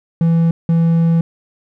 triangle tone bursts at uneven times, 166.1 Hz, E3, 13 cents sharp, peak -8 dBFS, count 2, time 0.21-0.51 / 0.69-1.21 s, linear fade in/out 2 ms, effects none

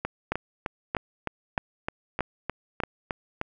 two click trains, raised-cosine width 0.5 ms, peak -11 / -13 dBFS, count 5 / 12, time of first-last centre 0.32-2.836 / 0.05-3.414 s, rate 1.59 / 3.27 Hz, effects none

